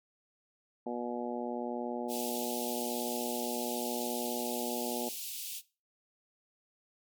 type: harmonic tone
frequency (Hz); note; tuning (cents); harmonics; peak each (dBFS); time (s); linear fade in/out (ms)
120.9; B2; -36; 2 / 3 / 4 / 5 / 6 / 7; -38 / -40 / -41 / -42 / -43 / -43; 0.86-5.09; 5
type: high-pass noise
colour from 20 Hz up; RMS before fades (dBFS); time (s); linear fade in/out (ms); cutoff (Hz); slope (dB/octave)
white; -40; 2.08-5.62; 50; 2600; 48
effects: noise-tail reverb RT60 0.3 s tail -18 dB re dry + MP3 96 kbps